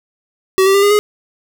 square tone with pitch steps, 380 / 389.1 / 398.4 / 408 / 417.8 Hz, F#4 / G4 / G4 / G#4 / G#4, +46 / -13 / +28 / -31 / +10 cents, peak -9 dBFS, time 0.58-0.99 s, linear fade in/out 0 ms, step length 82 ms, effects none

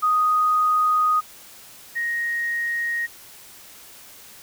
sine tone pair in turn, 1244.5 / 1873.3 Hz, D#6 / A#6, 0 / +8 cents, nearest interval perfect fifth, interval 708 cents, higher second, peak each -16 / -22 dBFS, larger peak first, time 0.02-1.21 / 1.95-3.07 s, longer first, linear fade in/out 20 ms, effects white hiss -45 dBFS RMS until 4.42 s

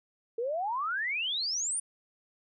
sine exponential sweep, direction up, 445.4 to 9700 Hz, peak -29 dBFS, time 0.38-1.8 s, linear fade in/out 5 ms, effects none

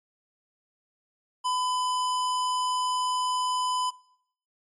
square tone, 1005 Hz, B5, 30 cents sharp, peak -25 dBFS, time 1.44-3.91 s, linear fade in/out 20 ms, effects noise-tail reverb RT60 0.7 s tail -23 dB re dry + MP3 48 kbps

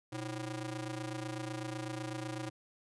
sawtooth ring-modulated tone, 219.2 Hz, A3, 6 cents flat, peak -31 dBFS, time 0.12-2.5 s, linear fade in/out 10 ms, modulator 95.6 Hz, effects resampled to 24000 Hz

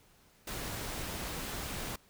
pink noise, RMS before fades -39 dBFS, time 0.47-1.96 s, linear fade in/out 5 ms, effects pink hiss -64 dBFS RMS until 2.09 s

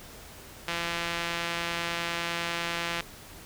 sawtooth tone with band-pass filter, 170 Hz, F3, 46 cents flat, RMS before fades -32 dBFS, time 0.68-3.01 s, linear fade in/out 2 ms, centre 2600 Hz, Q 0.94, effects pink hiss -47 dBFS RMS until 3.45 s

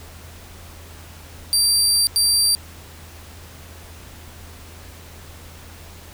25% pulse tone bursts at uneven times, 4699 Hz, D8, in tune, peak -10 dBFS, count 2, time 1.53-2.07 / 2.16-2.55 s, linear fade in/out 0 ms, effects added 82 Hz sine -41 dBFS peak until 6.13 s + pink hiss -43 dBFS RMS until 6.13 s

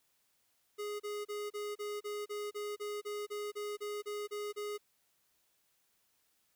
square tone bursts, 415.3 Hz, G#4, in tune, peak -38 dBFS, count 16, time 0.78-4.78 s, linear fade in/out 20 ms, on 220 ms, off 32 ms, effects white hiss -75 dBFS RMS until 6.55 s

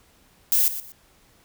violet noise with echo, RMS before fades -19 dBFS, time 0.52-0.68 s, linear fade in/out 0 ms, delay 120 ms, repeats 2, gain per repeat -12 dB, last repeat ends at 0.92 s, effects pink hiss -58 dBFS RMS until 1.44 s

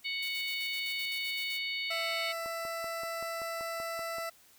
harmonic tone, 740 Hz, F#5, in tune, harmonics 3 / 4 / 5 / 6, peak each -35 / -40 / -41 / -40 dBFS, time 0.04-2.33 s, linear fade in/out 20 ms
blue noise with tremolo, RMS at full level -45 dBFS, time 0.22-1.59 s, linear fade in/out 10 ms, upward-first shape square, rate 7.8 Hz, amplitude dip 55%
20% pulse tone, 665 Hz, E5, 15 cents sharp, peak -30 dBFS, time 1.9-4.3 s, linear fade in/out 10 ms
click train, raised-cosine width 1 ms, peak -33 dBFS, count 10, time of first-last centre 2.46-4.184 s, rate 5.22 Hz
effects white hiss -61 dBFS RMS until 4.58 s

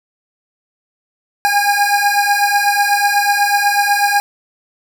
25% pulse beating tone pair, 810 / 818.1 Hz, G#5 / G#5, -43 / -26 cents, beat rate 8.1 Hz, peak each -11 dBFS, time 1.45-4.2 s, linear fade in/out 0 ms, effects none

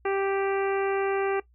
harmonic tone, 392 Hz, G4, in tune, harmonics 1 / 2 / 3 / 4 / 5 / 6 / 7, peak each -25 / -31 / -35 / -37 / -39 / -41 / -42 dBFS, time 0.05-1.4 s, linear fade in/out 5 ms, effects noise-tail reverb RT60 0.1 s tail -18 dB re dry + added 60 Hz sine -57 dBFS peak until 1.54 s

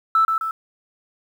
sine tone with echo, 1318.5 Hz, E6, in tune, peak -12 dBFS, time 0.15-0.25 s, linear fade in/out 2 ms, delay 130 ms, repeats 2, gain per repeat -5 dB, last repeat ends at 0.51 s, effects tanh soft clip ceiling -8 dBFS + 8-bit

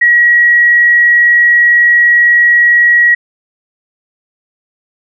sine tone, 1911 Hz, A#6, 43 cents sharp, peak -4 dBFS, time 0.01-3.15 s, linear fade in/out 10 ms, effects none

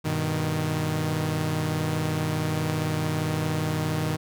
sawtooth chord, G augmented, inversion none, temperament equal with one note detuned, 98 / 122.83 / 155.56 Hz, G2 / B2 / D#3, 0 / -9 / 0 cents, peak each -28 / -28 / -22 dBFS, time 0.04-4.17 s, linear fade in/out 20 ms, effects none

